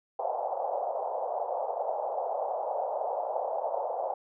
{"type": "band-pass noise", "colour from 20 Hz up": "white", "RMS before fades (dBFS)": -32, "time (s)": [0.19, 4.14], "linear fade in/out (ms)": 5, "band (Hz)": [520, 830], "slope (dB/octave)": 48, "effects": []}